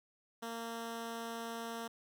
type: tone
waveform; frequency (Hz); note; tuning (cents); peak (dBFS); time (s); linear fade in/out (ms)
10% pulse; 230.1; A#3; -22; -32; 0.42-1.88; 10
effects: none